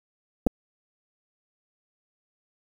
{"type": "clicks", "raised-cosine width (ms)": 2, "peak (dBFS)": -9, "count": 2, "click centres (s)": [0.466, 0.47], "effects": ["7-bit"]}